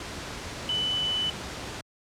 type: tone in noise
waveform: sine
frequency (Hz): 3000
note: F#7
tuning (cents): +23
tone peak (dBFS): -25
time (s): 0.69-1.3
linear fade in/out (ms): 2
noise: pink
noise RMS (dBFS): -36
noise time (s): 0-1.81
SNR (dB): +8
effects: high-pass 60 Hz 12 dB/octave + low-pass 7000 Hz 12 dB/octave